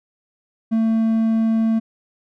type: tone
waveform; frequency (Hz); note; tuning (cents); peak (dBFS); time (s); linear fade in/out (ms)
triangle; 223.9; A3; +30; -13; 0.71-1.8; 20
effects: none